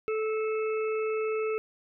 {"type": "harmonic tone", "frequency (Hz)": 436.3, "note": "A4", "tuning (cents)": -15, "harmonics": [1, 3, 5, 6], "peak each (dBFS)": [-27, -38, -44, -41], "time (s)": [0.08, 1.58], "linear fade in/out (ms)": 0, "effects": []}